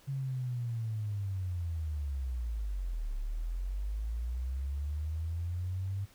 sine linear two-way sweep, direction down then up, 138.59 to 34.42 to 99.5 Hz, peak -32 dBFS, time 0.07-6.06 s, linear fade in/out 20 ms, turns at 3.15 s, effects pink hiss -61 dBFS RMS until 6.14 s

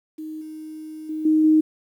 sine tone with level steps, 311.6 Hz, D#4, 3 cents sharp, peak -30 / -33 / -25 / -14 / -12 dBFS, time 0.18-1.61 s, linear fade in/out 10 ms, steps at 0.41 / 1.09 / 1.25 / 1.44 s, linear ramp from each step 5 ms, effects 9-bit

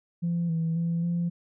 sine tone with pitch steps, 170.8 / 163.6 / 168.3 / 172 Hz, F3 / E3 / E3 / F3, -38 / -13 / +36 / -26 cents, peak -23 dBFS, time 0.22-1.3 s, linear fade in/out 20 ms, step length 270 ms, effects tanh soft clip ceiling -21 dBFS

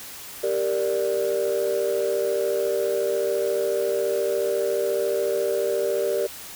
sine chord, G minor, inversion none, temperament equal, 392 / 466.2 / 587.3 Hz, G4 / Bb4 / D5, 0 / 0 / 0 cents, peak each -24 dBFS, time 0.43-6.27 s, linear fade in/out 10 ms, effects tanh soft clip ceiling -16 dBFS + white hiss -39 dBFS RMS until 6.55 s

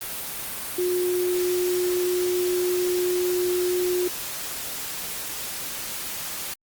sine tone in noise, 359.8 Hz, F#4, 48 cents flat, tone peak -21 dBFS, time 0.78-4.08 s, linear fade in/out 5 ms, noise white, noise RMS -32 dBFS, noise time 0.01-6.54 s, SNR +8 dB, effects Opus 32 kbps

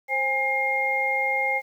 sine tone cluster, 528 / 817 / 2127 Hz, C5 / G#5 / C7, +16 / -29 / +28 cents, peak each -30 / -27 / -23 dBFS, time 0.08-1.62 s, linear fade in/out 50 ms, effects 9-bit

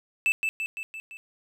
triangle tone with echo, 2637 Hz, E7, in tune, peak -18 dBFS, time 0.26-0.32 s, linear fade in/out 0 ms, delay 170 ms, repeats 5, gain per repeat -4 dB, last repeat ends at 1.17 s, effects none

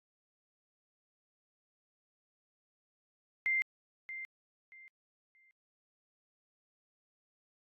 sine tone with echo, 2093 Hz, C7, in tune, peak -28 dBFS, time 3.46-3.62 s, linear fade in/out 0 ms, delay 630 ms, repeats 3, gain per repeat -12 dB, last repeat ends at 5.51 s, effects AAC 64 kbps

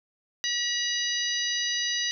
harmonic tone with a mistuned harmonic, 963 Hz, B5, 44 cents flat, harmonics 2 / 3 / 4 / 5 / 6, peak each -32 / -32 / -32 / -32 / -32 dBFS, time 0.44-2.11 s, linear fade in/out 0 ms, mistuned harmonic 6, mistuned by +50 cents, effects none

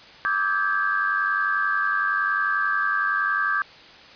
sine tone cluster, 1168 / 1269 / 1581 / 1672 Hz, D6 / D#6 / G6 / G#6, -10 / +34 / +14 / +11 cents, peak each -25 / -31 / -23 / -29 dBFS, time 0.25-3.62 s, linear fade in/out 0 ms, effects white hiss -46 dBFS RMS until 4.15 s + resampled to 11025 Hz

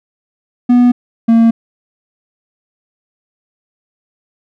triangle tone pair in turn, 244.8 / 228.7 Hz, B3 / A#3, -15 / -33 cents, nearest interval minor second, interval 118 cents, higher first, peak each -3 dBFS, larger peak neither, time 0.69-0.92 / 1.28-1.51 s, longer neither, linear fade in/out 10 ms, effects none

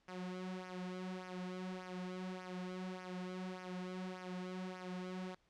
sawtooth tone with flanger, 183.6 Hz, F#3, 13 cents flat, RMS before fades -45 dBFS, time 0.08-5.35 s, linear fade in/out 5 ms, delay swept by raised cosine 0.25 to 4.35 ms, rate 1.7 Hz, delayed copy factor -0.7, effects pink hiss -75 dBFS RMS until 5.49 s + low-pass 5000 Hz 12 dB/octave

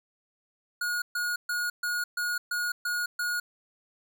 square tone bursts, 1443 Hz, F#6, 44 cents flat, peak -28 dBFS, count 8, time 0.81-3.4 s, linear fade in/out 5 ms, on 210 ms, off 130 ms, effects none

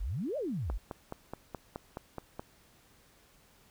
sine exponential two-way sweep, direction up then down, 39.41 to 637 to 39.41 Hz, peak -32 dBFS, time 0-0.78 s, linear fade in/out 10 ms, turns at 0.37 s
click train, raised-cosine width 1 ms, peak -24 dBFS, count 9, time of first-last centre 0.7-2.395 s, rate 4.72 Hz
effects pink hiss -63 dBFS RMS until 3.7 s

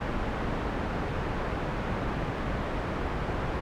pink low-pass noise, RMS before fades -31 dBFS, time 0-3.61 s, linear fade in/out 20 ms, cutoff 1600 Hz, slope 12 dB/octave, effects none

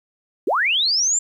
sine linear sweep, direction up, 277.2 to 7440 Hz, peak -16 dBFS, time 0.47-1.19 s, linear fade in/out 5 ms, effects 9-bit

